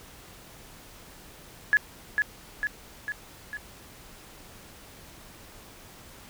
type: tone with echo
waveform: sine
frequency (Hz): 1695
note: G#6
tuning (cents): +35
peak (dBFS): -16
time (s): 1.73-1.77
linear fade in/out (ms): 0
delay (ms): 450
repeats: 4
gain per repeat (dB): -4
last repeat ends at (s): 3.57
effects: pink hiss -49 dBFS RMS until 6.29 s